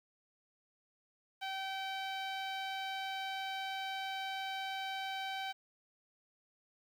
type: tone with low-pass filter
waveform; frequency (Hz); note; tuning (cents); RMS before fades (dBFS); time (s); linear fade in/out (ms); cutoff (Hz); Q
sawtooth; 771; G5; -29; -40; 1.41-5.53; 20; 3600; 2.1
effects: 10-bit